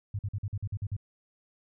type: tone bursts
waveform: sine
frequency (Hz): 101.5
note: G#2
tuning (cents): -39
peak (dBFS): -29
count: 9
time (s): 0.14-0.966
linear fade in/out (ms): 5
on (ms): 50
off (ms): 47
effects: none

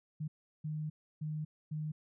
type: tone bursts at uneven times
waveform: sine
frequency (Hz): 153.5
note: D#3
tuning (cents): -23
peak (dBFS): -35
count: 4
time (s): 0.2-0.28 / 0.64-0.9 / 1.21-1.45 / 1.71-1.92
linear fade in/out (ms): 10
effects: none

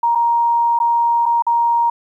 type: tone with dropouts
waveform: sine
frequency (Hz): 938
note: A#5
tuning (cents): +11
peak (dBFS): -12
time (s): 0.03-1.9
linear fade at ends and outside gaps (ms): 5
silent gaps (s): 0.151-0.155 / 0.79-0.8 / 1.257-1.261 / 1.423-1.466
effects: 9-bit

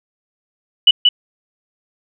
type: tone with echo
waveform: sine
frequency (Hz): 2960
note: F#7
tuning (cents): 0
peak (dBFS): -4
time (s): 0.87-0.91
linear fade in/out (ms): 5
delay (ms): 180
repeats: 1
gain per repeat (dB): -3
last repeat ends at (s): 1.09
effects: none

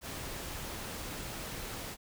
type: noise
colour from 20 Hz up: pink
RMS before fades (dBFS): -41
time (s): 0.01-1.97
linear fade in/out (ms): 50
effects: none

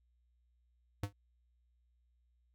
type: tone with exponential decay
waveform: square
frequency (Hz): 101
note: G#2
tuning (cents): -48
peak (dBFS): -31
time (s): 1.03-1.13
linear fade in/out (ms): 5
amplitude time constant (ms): 20
effects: added 60 Hz sine -70 dBFS peak until 2.54 s

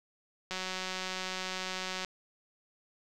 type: click train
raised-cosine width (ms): 0.2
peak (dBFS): -19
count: 287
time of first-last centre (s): 0.51-2.048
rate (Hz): 186
effects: none

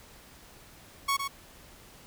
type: tone with echo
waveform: sawtooth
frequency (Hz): 1108.7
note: C#6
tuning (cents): 0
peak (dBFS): -21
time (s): 1.08-1.17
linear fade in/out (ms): 10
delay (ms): 110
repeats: 1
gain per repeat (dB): -6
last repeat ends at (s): 1.28
effects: pink hiss -53 dBFS RMS until 2.06 s

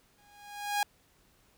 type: tone with exponential growth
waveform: sawtooth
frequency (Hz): 821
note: G#5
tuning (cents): -20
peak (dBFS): -21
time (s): 0.18-0.83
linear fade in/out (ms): 2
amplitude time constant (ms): 140
effects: pink hiss -66 dBFS RMS until 1.57 s

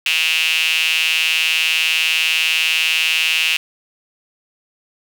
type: tone with high-pass filter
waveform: sawtooth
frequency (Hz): 160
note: D#3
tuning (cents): +49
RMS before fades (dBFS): -17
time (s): 0.06-3.57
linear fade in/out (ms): 2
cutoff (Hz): 2700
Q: 7
effects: none

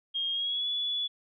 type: tone with pitch glide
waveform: sine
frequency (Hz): 3236 to 3422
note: G#7 to A7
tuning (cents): -46 to -49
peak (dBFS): -28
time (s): 0.14-1.08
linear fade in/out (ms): 20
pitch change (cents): +97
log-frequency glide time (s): 0.32-0.68
effects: none

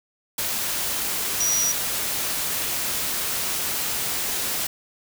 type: tone in noise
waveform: sine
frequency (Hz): 5800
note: F#8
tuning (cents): -35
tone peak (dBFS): -20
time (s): 1.4-1.72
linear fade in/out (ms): 5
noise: white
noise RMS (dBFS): -26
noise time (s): 0.38-4.67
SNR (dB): +3
effects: none

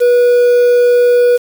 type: tone with quantisation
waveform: triangle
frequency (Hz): 486.4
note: B4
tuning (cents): -26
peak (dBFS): -4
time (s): 0-1.38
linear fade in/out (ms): 20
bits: 5
effects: none

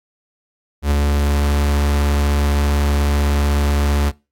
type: tone with ADSR envelope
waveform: 45% pulse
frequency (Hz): 72.1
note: D2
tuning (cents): -31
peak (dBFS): -12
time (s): 0.82-4.12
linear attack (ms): 89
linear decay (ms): 13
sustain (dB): -2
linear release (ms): 40
effects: noise-tail reverb RT60 0.3 s tail -24 dB re dry + AAC 48 kbps

